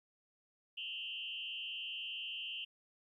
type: tone with frequency modulation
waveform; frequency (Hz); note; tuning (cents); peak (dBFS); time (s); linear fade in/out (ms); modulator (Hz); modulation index
sine; 2929; F#7; -18; -40; 0.77-2.65; 10; 123; 1.9
effects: 13-bit